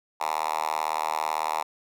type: tone with high-pass filter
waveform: 5% pulse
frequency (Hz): 78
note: D#2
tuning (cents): +5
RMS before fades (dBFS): -28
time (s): 0.2-1.63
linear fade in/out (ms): 10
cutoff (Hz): 900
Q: 3.9
effects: none